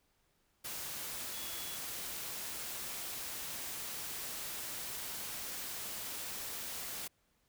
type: tone in noise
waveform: sine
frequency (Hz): 3372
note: G#7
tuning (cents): +26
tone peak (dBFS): -49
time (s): 1.33-1.77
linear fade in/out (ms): 10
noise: white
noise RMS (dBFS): -42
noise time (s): 0.64-7.08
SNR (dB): -10
effects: pink hiss -75 dBFS RMS until 7.48 s